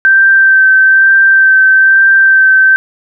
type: tone with vibrato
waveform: sine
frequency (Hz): 1558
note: G6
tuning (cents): -11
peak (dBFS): -3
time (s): 0.05-2.76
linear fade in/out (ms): 0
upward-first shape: sine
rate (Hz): 1.1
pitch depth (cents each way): 15
effects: none